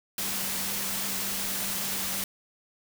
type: tone in noise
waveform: sine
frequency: 194.6 Hz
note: G3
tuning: 12 cents flat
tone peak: -42 dBFS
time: 0.18-2.24 s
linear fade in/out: 2 ms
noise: white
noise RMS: -31 dBFS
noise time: 0.18-2.24 s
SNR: -14 dB
effects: none